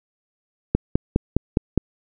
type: click train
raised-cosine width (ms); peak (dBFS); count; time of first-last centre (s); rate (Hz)
3; -3; 6; 0.75-1.777; 4.87
effects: none